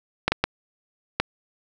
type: clicks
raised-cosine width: 0.3 ms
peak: -3 dBFS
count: 4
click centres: 0.28 / 0.32 / 0.44 / 1.2 s
effects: none